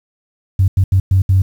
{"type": "tone bursts at uneven times", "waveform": "sine", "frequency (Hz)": 94.8, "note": "F#2", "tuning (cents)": 43, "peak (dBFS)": -7, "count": 5, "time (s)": [[0.59, 0.68], [0.77, 0.84], [0.92, 1], [1.11, 1.22], [1.29, 1.42]], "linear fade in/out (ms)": 5, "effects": ["tanh soft clip ceiling -3 dBFS", "7-bit"]}